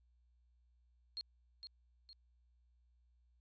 sine tone with echo, 4263 Hz, C8, 32 cents sharp, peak -40 dBFS, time 1.17-1.21 s, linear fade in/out 0 ms, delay 460 ms, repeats 2, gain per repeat -7 dB, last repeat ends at 2.13 s, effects added 60 Hz sine -69 dBFS peak until 3.4 s + resampled to 16000 Hz

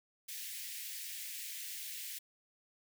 white high-pass noise, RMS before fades -44 dBFS, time 0.28-2.19 s, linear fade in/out 10 ms, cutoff 1800 Hz, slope 48 dB/octave, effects none

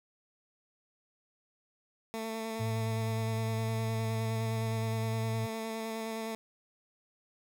15% pulse tone with vibrato, 223.2 Hz, A3, 25 cents sharp, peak -29 dBFS, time 2.14-6.35 s, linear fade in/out 0 ms, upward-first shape square, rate 9.7 Hz, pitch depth 12 cents each way
sine tone with pitch glide, 111.3 to 112.66 Hz, A2 to A2, +20 to +41 cents, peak -31 dBFS, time 2.59-5.47 s, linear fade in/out 20 ms, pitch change +21 cents, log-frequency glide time 3.13-3.85 s
effects 10-bit

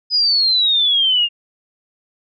sine exponential sweep, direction down, 5030 to 2794 Hz, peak -12 dBFS, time 0.1-1.29 s, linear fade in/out 50 ms, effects none

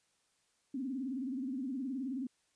sine tone with vibrato, 261.6 Hz, C4, in tune, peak -35 dBFS, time 0.74-2.27 s, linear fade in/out 5 ms, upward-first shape sine, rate 19 Hz, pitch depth 140 cents each way, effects white hiss -75 dBFS RMS until 2.55 s + resampled to 22050 Hz

